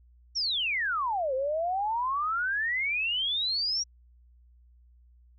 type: exponential two-way sweep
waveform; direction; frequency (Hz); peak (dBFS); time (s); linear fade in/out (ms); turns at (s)
sine; down then up; 5750 to 510 to 5750; -26; 0.35-3.84; 20; 1.34
effects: added 60 Hz sine -55 dBFS peak until 5.38 s